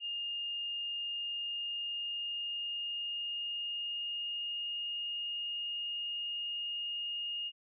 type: tone with pitch glide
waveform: sine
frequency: 2827 to 2845 Hz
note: F7 to F7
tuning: +20 to +31 cents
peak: -35 dBFS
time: 0-7.52 s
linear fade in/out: 50 ms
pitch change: +11 cents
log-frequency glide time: 1-4.73 s
effects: none